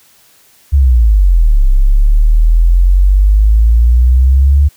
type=exponential two-way sweep; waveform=sine; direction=down then up; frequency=72.6 to 32.7 to 72.6 Hz; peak=-4 dBFS; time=0.72-4.69 s; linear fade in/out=20 ms; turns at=1.67 s; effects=white hiss -47 dBFS RMS until 4.76 s